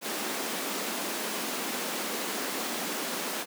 pink high-pass noise, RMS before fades -33 dBFS, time 0.01-3.46 s, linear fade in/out 50 ms, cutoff 200 Hz, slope 48 dB/octave, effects none

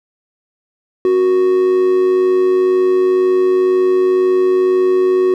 triangle tone with amplitude modulation, 370 Hz, F#4, in tune, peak -6 dBFS, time 1.05-5.34 s, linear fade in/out 2 ms, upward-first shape sine, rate 102 Hz, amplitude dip 40%, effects none

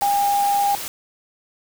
sine tone in noise, 807 Hz, G#5, 50 cents flat, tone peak -16 dBFS, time 0.02-0.75 s, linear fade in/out 0 ms, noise white, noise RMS -30 dBFS, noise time 0.01-0.88 s, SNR +11 dB, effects none

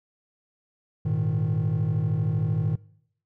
triangle chord, Ab suspended second, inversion none, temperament just, 103.83 / 116.8 / 155.74 Hz, Ab2 / Bb2 / Eb3, 0 / +4 / +2 cents, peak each -25 / -25 / -22 dBFS, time 1.05-2.76 s, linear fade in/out 10 ms, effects noise-tail reverb RT60 0.7 s tail -23 dB re dry + tanh soft clip ceiling -16 dBFS

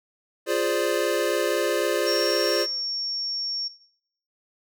square chord, D half-diminished seventh, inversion first, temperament equal, 349.2 / 415.3 / 523.3 / 587.3 Hz, F4 / Ab4 / C5 / D5, 0 / 0 / 0 / 0 cents, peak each -28 dBFS, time 0.46-2.67 s, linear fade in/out 50 ms
sine tone, 5500 Hz, F8, 27 cents flat, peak -25 dBFS, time 2.06-3.69 s, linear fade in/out 20 ms
effects noise-tail reverb RT60 0.7 s tail -21 dB re dry

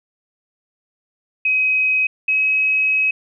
sine tone pair in turn, 2531 / 2550 Hz, D#7 / D#7, +29 / +42 cents, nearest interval unison, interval 13 cents, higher second, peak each -14 dBFS, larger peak neither, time 1.45-2.07 / 2.28-3.11 s, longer second, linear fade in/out 5 ms, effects none

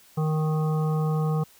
harmonic tone, 155.56 Hz, D#3, in tune, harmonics 1 / 3 / 5 / 7 / 8, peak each -22 / -32 / -36 / -39 / -40 dBFS, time 0.17-1.44 s, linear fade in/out 10 ms, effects white hiss -55 dBFS RMS until 1.59 s

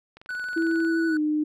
click train, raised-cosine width 0.3 ms, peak -30 dBFS, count 16, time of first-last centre 0.17-0.849 s, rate 22.1 Hz
triangle tone with vibrato, 1480 Hz, F#6, in tune, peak -27 dBFS, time 0.29-1.17 s, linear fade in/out 2 ms, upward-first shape sine, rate 12 Hz, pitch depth 16 cents each way
sine tone with pitch glide, 328.9 to 303.3 Hz, E4 to D#4, -4 to -44 cents, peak -21 dBFS, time 0.56-1.44 s, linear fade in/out 10 ms, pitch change -140 cents, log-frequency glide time 1.07-1.19 s
effects none

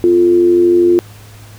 sine tone with amplitude modulation, 349.2 Hz, F4, in tune, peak -4 dBFS, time 0.04-0.99 s, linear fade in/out 0 ms, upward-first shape sine, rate 92.8 Hz, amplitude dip 50%, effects added 105 Hz sine -35 dBFS peak until 1.58 s + pink hiss -41 dBFS RMS until 1.58 s

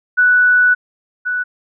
sine tone pair in turn, 1481 / 1481 Hz, F#6 / F#6, +1 / +1 cents, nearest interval unison, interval 0 cents, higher neither, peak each -8 / -16 dBFS, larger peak first, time 0.17-0.75 / 1.25-1.44 s, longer first, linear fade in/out 20 ms, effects none

